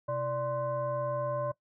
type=tone with frequency modulation; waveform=sine; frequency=586 Hz; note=D5; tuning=4 cents flat; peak=-29 dBFS; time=0.08-1.52 s; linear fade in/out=10 ms; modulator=458 Hz; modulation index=0.86; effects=noise-tail reverb RT60 0.1 s tail -19 dB re dry